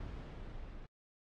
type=noise with level ramp; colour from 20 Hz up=brown; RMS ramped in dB=-43 to -49 dBFS; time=0-0.86 s; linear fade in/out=5 ms; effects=low-pass 4000 Hz 12 dB/octave + AAC 32 kbps

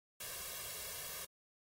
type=noise with comb filter; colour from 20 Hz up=white; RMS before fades=-45 dBFS; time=0.2-1.25 s; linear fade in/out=5 ms; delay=1.8 ms; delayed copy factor=+0.75; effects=AAC 48 kbps

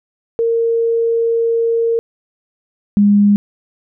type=tone pair in turn; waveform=sine; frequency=460.6 / 204.2 Hz; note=A#4 / G#3; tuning=-21 / -29 cents; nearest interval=octave + major second; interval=1408 cents; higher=first; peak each=-12 / -7 dBFS; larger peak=second; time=0.39-1.99 / 2.97-3.36 s; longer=first; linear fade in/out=0 ms; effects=none

